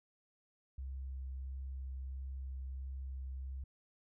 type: tone with vibrato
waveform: sine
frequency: 66.1 Hz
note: C2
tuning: 18 cents sharp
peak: -40 dBFS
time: 0.78-3.64 s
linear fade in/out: 5 ms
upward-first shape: sine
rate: 1.5 Hz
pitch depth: 10 cents each way
effects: none